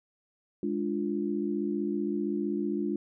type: chord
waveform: sine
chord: D diminished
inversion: second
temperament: equal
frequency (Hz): 207.7 / 293.7 / 349.2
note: Ab3 / D4 / F4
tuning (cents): 0 / 0 / 0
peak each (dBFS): -32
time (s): 0.63-2.96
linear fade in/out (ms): 2
effects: none